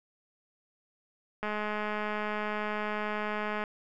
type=click train; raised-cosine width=0.5 ms; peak=-19 dBFS; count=467; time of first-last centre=1.43-3.639 s; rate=211 Hz; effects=none